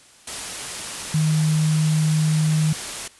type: tone in noise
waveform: sine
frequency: 155.56 Hz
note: D#3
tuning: in tune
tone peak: -16 dBFS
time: 1.14-2.73 s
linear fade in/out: 5 ms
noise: white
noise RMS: -30 dBFS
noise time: 0.27-3.08 s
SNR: +11 dB
effects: white hiss -50 dBFS RMS until 3.19 s + resampled to 24000 Hz